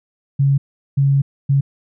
sine tone bursts at uneven times, 138.59 Hz, C#3, in tune, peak -11 dBFS, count 3, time 0.39-0.58 / 0.97-1.22 / 1.49-1.61 s, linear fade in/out 10 ms, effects none

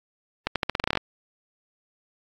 accelerating click train, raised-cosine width 0.3 ms, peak -7 dBFS, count 12, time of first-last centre 0.47-0.973 s, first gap 87 ms, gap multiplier 0.86, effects AAC 64 kbps

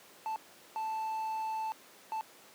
triangle tone bursts at uneven times, 880 Hz, A5, in tune, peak -31 dBFS, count 3, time 0.26-0.36 / 0.76-1.72 / 2.12-2.21 s, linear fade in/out 0 ms, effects pink hiss -56 dBFS RMS until 2.54 s + high-pass 300 Hz 12 dB/octave

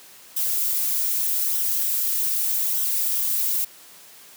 violet noise with flanger, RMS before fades -23 dBFS, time 0.36-3.65 s, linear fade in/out 10 ms, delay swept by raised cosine 0.43 to 5.53 ms, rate 0.82 Hz, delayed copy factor -0.5, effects white hiss -47 dBFS RMS until 4.36 s + high-pass 150 Hz 12 dB/octave

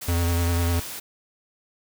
white noise, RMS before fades -35 dBFS, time 0.01-1 s, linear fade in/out 10 ms
square tone with vibrato, 85.6 Hz, F2, 34 cents flat, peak -21 dBFS, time 0.08-0.8 s, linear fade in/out 5 ms, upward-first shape triangle, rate 10 Hz, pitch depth 31 cents each way
effects none

